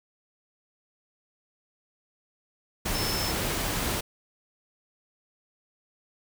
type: tone in noise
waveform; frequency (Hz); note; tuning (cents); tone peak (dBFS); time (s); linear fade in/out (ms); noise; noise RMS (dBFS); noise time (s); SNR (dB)
sine; 5274; E8; 0; -32; 2.94-3.32; 10; pink; -29; 2.85-4.01; -6
effects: none